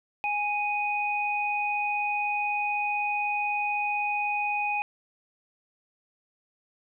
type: tone pair together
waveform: sine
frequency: 827 / 2492 Hz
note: G#5 / D#7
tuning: -8 / +2 cents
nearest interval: octave + perfect fifth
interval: 1910 cents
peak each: -28 dBFS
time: 0.24-4.82 s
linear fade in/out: 0 ms
effects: none